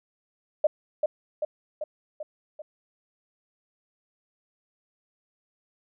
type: tone with echo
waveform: sine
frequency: 607 Hz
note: D#5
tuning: 43 cents flat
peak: -16 dBFS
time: 0.64-0.67 s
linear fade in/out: 5 ms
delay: 390 ms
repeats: 5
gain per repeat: -4 dB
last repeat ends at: 2.62 s
effects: none